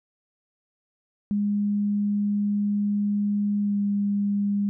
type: tone with pitch glide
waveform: sine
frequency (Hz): 205 to 202.5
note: G#3 to G#3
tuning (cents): -22 to -43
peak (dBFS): -21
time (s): 1.31-4.69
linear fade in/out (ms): 0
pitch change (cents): -21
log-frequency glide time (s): 3.61-3.78
effects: none